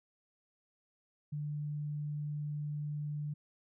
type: tone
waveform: sine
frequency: 148.2 Hz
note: D3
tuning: 16 cents sharp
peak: -35 dBFS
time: 1.32-3.34 s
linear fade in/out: 10 ms
effects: none